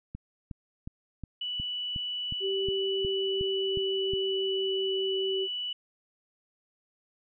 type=click train; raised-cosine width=5 ms; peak=-25 dBFS; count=12; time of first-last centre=0.15-4.136 s; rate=2.76 Hz
type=tone; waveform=sine; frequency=2960 Hz; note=F#7; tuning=in tune; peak=-31 dBFS; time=1.41-5.73 s; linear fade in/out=5 ms
type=tone with pitch glide; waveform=sine; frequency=388.7 to 384.5 Hz; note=G4 to G4; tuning=-15 to -33 cents; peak=-28 dBFS; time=2.4-5.48 s; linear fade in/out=50 ms; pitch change=-18 cents; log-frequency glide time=2.71-5.03 s
effects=none